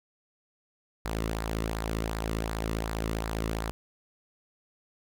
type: tone with flanger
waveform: sawtooth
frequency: 55 Hz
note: A1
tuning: in tune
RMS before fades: -32 dBFS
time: 1.05-3.71 s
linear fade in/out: 0 ms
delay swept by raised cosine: 0.32 to 1.3 ms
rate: 2.7 Hz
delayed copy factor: -0.5
effects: none